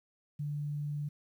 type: tone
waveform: sine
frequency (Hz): 146.83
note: D3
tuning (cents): 0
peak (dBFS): -33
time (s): 0.39-1.09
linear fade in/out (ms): 10
effects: 11-bit